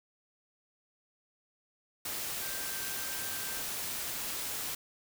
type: tone in noise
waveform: sine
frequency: 1568 Hz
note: G6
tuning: in tune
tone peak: -46 dBFS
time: 2.41-3.62 s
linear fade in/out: 5 ms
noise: white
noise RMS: -37 dBFS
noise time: 2.05-4.75 s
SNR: -12 dB
effects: none